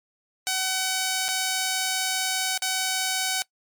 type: tone with dropouts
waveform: 5% pulse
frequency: 755 Hz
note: F#5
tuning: 35 cents sharp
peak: -12 dBFS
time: 0.47-3.42 s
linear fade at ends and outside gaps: 0 ms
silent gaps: 1.282-1.288 / 2.576-2.622 s
effects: noise-tail reverb RT60 0.1 s tail -22 dB re dry + MP3 96 kbps